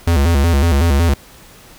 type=tone with vibrato; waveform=square; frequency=76.8 Hz; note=D#2; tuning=22 cents flat; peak=-11 dBFS; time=0.07-1.14 s; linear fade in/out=5 ms; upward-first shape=square; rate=5.4 Hz; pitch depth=170 cents each way; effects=pink hiss -42 dBFS RMS until 1.78 s